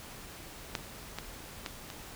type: clicks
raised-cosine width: 0.2 ms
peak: -14 / -19 / -18 / -24 dBFS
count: 4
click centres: 0.752 / 1.186 / 1.662 / 1.902 s
effects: pink hiss -47 dBFS RMS until 2.15 s

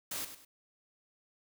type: noise with echo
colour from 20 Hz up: white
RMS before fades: -38 dBFS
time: 0.11-0.25 s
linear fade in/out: 5 ms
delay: 100 ms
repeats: 2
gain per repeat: -10 dB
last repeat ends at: 0.45 s
effects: none

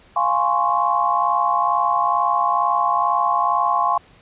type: chord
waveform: sine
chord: Db major seventh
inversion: first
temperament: equal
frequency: 698.5 / 830.6 / 1046.5 / 1108.7 Hz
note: F5 / Ab5 / C6 / Db6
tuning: 0 / 0 / 0 / 0 cents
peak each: -23 / -22 / -20 / -21 dBFS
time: 0.16-3.98 s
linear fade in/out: 5 ms
effects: pink hiss -51 dBFS RMS until 4.21 s + resampled to 8000 Hz

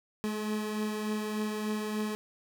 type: beating tone pair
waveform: 30% pulse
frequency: 212.7 / 216.1 Hz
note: G#3 / A3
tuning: +42 / -31 cents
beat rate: 3.4 Hz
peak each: -29 / -37 dBFS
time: 0.24-2.15 s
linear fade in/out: 0 ms
effects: none

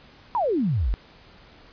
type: exponential sweep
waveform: sine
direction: down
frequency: 1020 to 42.36 Hz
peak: -20 dBFS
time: 0.35-0.94 s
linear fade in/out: 0 ms
effects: pink hiss -51 dBFS RMS until 1.72 s + resampled to 11025 Hz

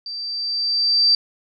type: tone with level ramp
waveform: sine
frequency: 4670 Hz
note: D8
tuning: 11 cents flat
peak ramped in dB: -28 to -11 dBFS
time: 0.06-1.15 s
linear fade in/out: 2 ms
effects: none

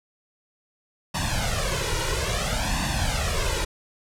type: noise with flanger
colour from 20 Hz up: pink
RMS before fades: -25 dBFS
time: 1.14-3.65 s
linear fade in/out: 10 ms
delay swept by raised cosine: 1.1 to 2.1 ms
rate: 0.59 Hz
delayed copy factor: +0.9
effects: low-pass 9000 Hz 12 dB/octave

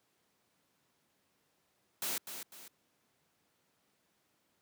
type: noise with echo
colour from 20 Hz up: white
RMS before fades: -36 dBFS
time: 2.02-2.18 s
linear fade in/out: 2 ms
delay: 250 ms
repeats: 2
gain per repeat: -8 dB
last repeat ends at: 2.68 s
effects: pink hiss -75 dBFS RMS until 4.61 s + high-pass 150 Hz 12 dB/octave

